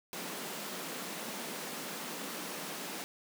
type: high-pass noise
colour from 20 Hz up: pink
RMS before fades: -41 dBFS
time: 0.13-3.04 s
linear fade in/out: 0 ms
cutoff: 170 Hz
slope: 48 dB/octave
effects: none